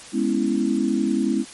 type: chord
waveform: sine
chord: C# minor seventh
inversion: second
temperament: equal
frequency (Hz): 207.7 / 246.9 / 277.2 / 329.6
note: G#3 / B3 / C#4 / E4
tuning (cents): 0 / 0 / 0 / 0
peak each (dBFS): -24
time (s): 0.12-1.45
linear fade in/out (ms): 50
effects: white hiss -41 dBFS RMS until 1.53 s + MP3 48 kbps